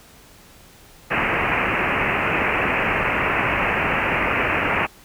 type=low-pass noise; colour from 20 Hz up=white; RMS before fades=-21 dBFS; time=1.1-4.87 s; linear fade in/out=20 ms; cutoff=2700 Hz; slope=96 dB/octave; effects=pink hiss -48 dBFS RMS until 5.04 s